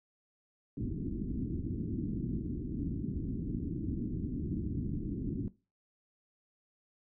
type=low-pass noise; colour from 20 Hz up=white; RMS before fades=-36 dBFS; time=0.77-5.48 s; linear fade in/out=2 ms; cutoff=320 Hz; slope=48 dB/octave; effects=noise-tail reverb RT60 0.3 s tail -19 dB re dry